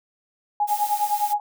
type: tone with tremolo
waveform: sine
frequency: 830.6 Hz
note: G#5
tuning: in tune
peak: -16 dBFS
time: 0.6-1.4 s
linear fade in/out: 2 ms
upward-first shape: triangle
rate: 9.8 Hz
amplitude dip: 95%
type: noise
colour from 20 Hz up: blue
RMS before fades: -33 dBFS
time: 0.67-1.34 s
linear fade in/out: 20 ms
effects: none